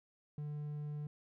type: tone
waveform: triangle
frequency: 148.3 Hz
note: D3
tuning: 17 cents sharp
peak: -37 dBFS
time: 0.38-1.07 s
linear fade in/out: 2 ms
effects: none